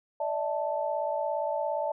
sine chord, D suspended second, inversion none, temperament equal with one note detuned, 587.3 / 644.6 / 880 Hz, D5 / E5 / A5, 0 / -39 / 0 cents, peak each -31 / -32 / -32 dBFS, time 0.2-1.92 s, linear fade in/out 5 ms, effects none

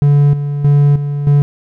triangle tone with tremolo, 144 Hz, D3, 34 cents flat, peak -4 dBFS, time 0.02-1.42 s, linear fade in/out 0 ms, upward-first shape square, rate 1.6 Hz, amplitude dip 65%, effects none

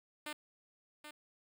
5% pulse tone with echo, 300 Hz, D4, 37 cents sharp, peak -29 dBFS, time 0.26-0.33 s, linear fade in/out 5 ms, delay 780 ms, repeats 1, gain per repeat -8 dB, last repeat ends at 1.11 s, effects none

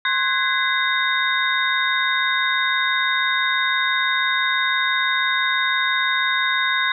sine tone cluster, 1057 / 1503 / 1649 / 2038 / 3706 Hz, C6 / F#6 / G#6 / C7 / A#7, +17 / +27 / -13 / -46 / -11 cents, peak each -24 dBFS, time 0.05-6.92 s, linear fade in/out 2 ms, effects none

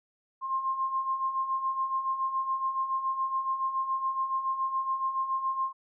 sine beating tone pair, 1055 / 1062.1 Hz, C6 / C6, +14 / +26 cents, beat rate 7.1 Hz, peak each -35 / -28 dBFS, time 0.41-5.73 s, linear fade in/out 50 ms, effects none

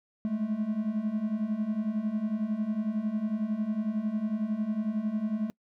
triangle beating tone pair, 207.7 / 218.7 Hz, G#3 / A3, 0 / -10 cents, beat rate 11 Hz, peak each -31 / -27 dBFS, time 0.25-5.5 s, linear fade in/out 0 ms, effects noise-tail reverb RT60 0.1 s tail -24 dB re dry

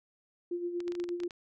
sine tone with tremolo, 349.2 Hz, F4, in tune, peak -30 dBFS, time 0.51-1.28 s, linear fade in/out 5 ms, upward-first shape sine, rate 8.5 Hz, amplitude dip 55%
clicks, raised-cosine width 0.2 ms, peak -28 dBFS, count 10, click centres 0.804 / 0.88 / 0.921 / 0.952 / 1 / 1.04 / 1.09 / 1.202 / 1.235 / 1.308 s
effects none

